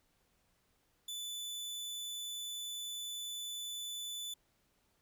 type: tone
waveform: sawtooth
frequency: 3490 Hz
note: A7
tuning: 15 cents flat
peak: -37 dBFS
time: 1.08-4.34 s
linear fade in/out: 5 ms
effects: pink hiss -75 dBFS RMS until 5.01 s